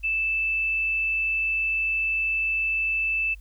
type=tone; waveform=sine; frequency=2637 Hz; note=E7; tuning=in tune; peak=-22 dBFS; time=0.03-3.35 s; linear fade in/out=20 ms; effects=added 50 Hz sine -41 dBFS peak until 3.4 s + white hiss -64 dBFS RMS until 3.4 s

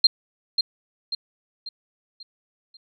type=tone with echo; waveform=sine; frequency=4186 Hz; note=C8; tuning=in tune; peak=-10 dBFS; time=0.04-0.07 s; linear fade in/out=5 ms; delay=540 ms; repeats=5; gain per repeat=-7 dB; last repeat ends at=2.77 s; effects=none

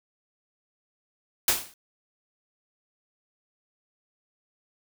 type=noise with exponential decay; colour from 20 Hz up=white; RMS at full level=-18 dBFS; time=1.48-1.74 s; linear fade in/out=2 ms; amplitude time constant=56 ms; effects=none

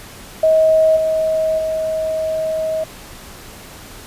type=tone with level steps; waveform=sine; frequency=635 Hz; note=D#5; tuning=35 cents sharp; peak=-9 / -14 / -17 dBFS; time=0.43-2.84 s; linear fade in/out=5 ms; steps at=0.96 / 1.58 s; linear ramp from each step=10 ms; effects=pink hiss -37 dBFS RMS until 4.06 s + resampled to 32000 Hz

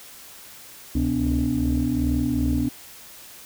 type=tone cluster; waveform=sine; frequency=67.7 / 70.3 / 127.2 / 250.3 / 291.4 Hz; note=C#2 / C#2 / C3 / B3 / D4; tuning=-40 / +25 / -48 / +23 / -13 cents; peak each=-29 / -26 / -28 / -23 / -24 dBFS; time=0.95-2.69 s; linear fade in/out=5 ms; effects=tanh soft clip ceiling -13 dBFS + white hiss -44 dBFS RMS until 3.45 s

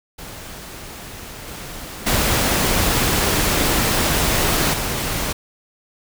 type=noise with level steps; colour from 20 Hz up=pink; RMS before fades=-35 / -33 / -18 / -23 dBFS; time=0.18-5.33 s; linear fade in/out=10 ms; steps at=1.47 / 2.06 / 4.73 s; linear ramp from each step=10 ms; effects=none

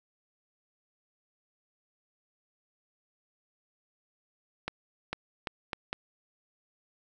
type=accelerating click train; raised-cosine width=0.3 ms; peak=-16 dBFS; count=5; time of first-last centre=4.68-5.929 s; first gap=450 ms; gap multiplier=0.76; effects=none

